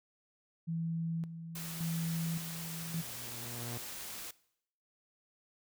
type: tone with tremolo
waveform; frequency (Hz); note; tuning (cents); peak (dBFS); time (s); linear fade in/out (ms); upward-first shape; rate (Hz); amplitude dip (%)
sine; 165.1; E3; +3; -33; 0.67-3.02; 20; square; 0.88; 65
type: noise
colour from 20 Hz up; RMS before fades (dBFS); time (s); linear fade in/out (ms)
white; -44; 1.55-4.31; 5
type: tone with exponential growth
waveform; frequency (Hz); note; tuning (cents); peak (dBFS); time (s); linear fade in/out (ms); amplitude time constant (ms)
sawtooth; 119.7; A#2; +46; -35; 2.03-3.78; 5; 380
effects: noise-tail reverb RT60 0.7 s tail -20 dB re dry